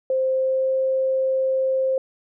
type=tone with pitch glide; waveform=sine; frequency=523.3 to 526.9 Hz; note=C5 to C5; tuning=0 to +12 cents; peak=-18 dBFS; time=0.1-1.98 s; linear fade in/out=2 ms; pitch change=+12 cents; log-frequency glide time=0.29-0.74 s; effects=none